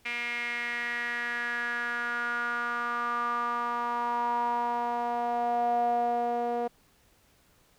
sawtooth tone with band-pass filter sweep, 238.9 Hz, A#3, 43 cents sharp, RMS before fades -30 dBFS, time 0.05-6.68 s, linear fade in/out 10 ms, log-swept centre 2300 to 600 Hz, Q 6.3, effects pink hiss -64 dBFS RMS until 7.78 s

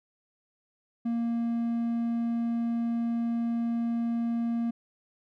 triangle tone, 233.1 Hz, A#3, in tune, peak -24 dBFS, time 1.05-4.71 s, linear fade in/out 10 ms, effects none

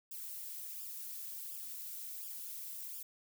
violet noise with flanger, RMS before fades -45 dBFS, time 0.11-3.03 s, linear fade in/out 5 ms, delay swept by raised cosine 0.48 to 4.18 ms, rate 1.4 Hz, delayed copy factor -0.85, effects none

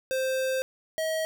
square tone pair in turn, 523.3 / 637.7 Hz, C5 / D#5, 0 / +42 cents, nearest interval minor third, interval 342 cents, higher second, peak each -26 / -27 dBFS, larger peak first, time 0.11-0.62 / 0.98-1.25 s, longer first, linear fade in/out 0 ms, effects none

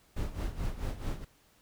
brown noise with tremolo, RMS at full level -32 dBFS, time 0.16-1.25 s, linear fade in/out 10 ms, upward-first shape sine, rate 4.6 Hz, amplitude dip 75%, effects pink hiss -65 dBFS RMS until 1.61 s

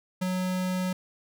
square tone with ADSR envelope, 184.1 Hz, F#3, 8 cents flat, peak -25 dBFS, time 0.21-0.93 s, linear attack 13 ms, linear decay 15 ms, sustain -2 dB, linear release 5 ms, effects none

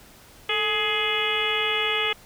harmonic tone with a mistuned harmonic, 419.8 Hz, G#4, 19 cents sharp, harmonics 1 / 2 / 3 / 4 / 5 / 6 / 7 / 8, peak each -30 / -34 / -31 / -34 / -28 / -29 / -28 / -30 dBFS, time 0.49-2.13 s, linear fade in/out 5 ms, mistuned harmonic 1, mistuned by +77 cents, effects pink hiss -50 dBFS RMS until 2.25 s

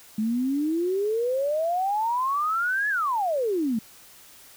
sine exponential two-way sweep, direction up then down, 211.1 to 1728 to 211.1 Hz, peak -22 dBFS, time 0.18-3.79 s, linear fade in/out 5 ms, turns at 2.89 s, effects white hiss -50 dBFS RMS until 4.56 s

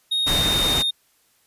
triangle tone with pitch glide, 3729 to 3678 Hz, A#7 to A#7, 0 to -24 cents, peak -18 dBFS, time 0.11-0.91 s, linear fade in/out 10 ms, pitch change -24 cents, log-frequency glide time 0.23-0.38 s
pink noise, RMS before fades -24 dBFS, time 0.26-0.83 s, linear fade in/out 20 ms
effects white hiss -62 dBFS RMS until 1.46 s + resampled to 32000 Hz

